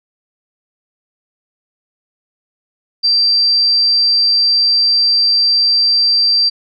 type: tone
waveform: sine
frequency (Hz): 4699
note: D8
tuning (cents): 0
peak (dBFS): -9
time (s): 3.03-6.5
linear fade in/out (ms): 20
effects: none